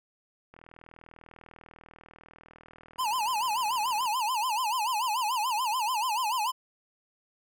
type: click train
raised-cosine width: 0.5 ms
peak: -35 dBFS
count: 142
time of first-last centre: 0.54-4.056 s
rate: 40.1 Hz
type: tone with vibrato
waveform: square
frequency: 932.3 Hz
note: A#5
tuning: in tune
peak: -27 dBFS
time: 2.98-6.52 s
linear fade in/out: 20 ms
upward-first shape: sine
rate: 6.9 Hz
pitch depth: 200 cents each way
effects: none

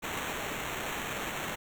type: noise with sample-and-hold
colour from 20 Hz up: white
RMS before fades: -36 dBFS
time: 0.02-1.56 s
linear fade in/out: 20 ms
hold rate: 4900 Hz
effects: none

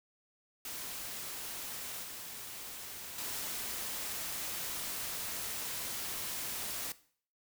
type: noise with level steps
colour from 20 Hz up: white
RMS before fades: -42 / -45 / -39 dBFS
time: 0.65-6.92 s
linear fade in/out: 2 ms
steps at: 2.03 / 3.18 s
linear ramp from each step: 5 ms
effects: noise-tail reverb RT60 0.5 s tail -17 dB re dry

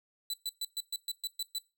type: tone bursts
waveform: sawtooth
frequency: 3983 Hz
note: B7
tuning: 14 cents sharp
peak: -30 dBFS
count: 9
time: 0.3-1.584 s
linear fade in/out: 2 ms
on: 36 ms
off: 120 ms
effects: noise-tail reverb RT60 0.3 s tail -21 dB re dry

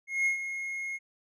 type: tone with ADSR envelope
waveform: triangle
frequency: 2155 Hz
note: C#7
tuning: 49 cents flat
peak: -21 dBFS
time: 0.07-0.99 s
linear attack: 190 ms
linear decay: 110 ms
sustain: -10 dB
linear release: 37 ms
effects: resampled to 24000 Hz

